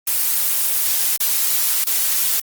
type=noise with dropouts; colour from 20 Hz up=blue; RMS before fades=-18 dBFS; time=0.07-2.4 s; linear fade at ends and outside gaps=5 ms; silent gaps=1.167-1.202 / 1.843-1.867 s; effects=Opus 24 kbps